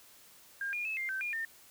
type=tone with pitch steps; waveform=sine; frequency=1608 / 2426 / 2599 / 2101 / 1549 / 2420 / 1813 Hz; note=G6 / D#7 / E7 / C7 / G6 / D#7 / A#6; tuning=+44 / -44 / -25 / +7 / -21 / -49 / -49 cents; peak=-33 dBFS; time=0.61-1.45 s; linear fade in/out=2 ms; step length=120 ms; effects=white hiss -58 dBFS RMS until 1.7 s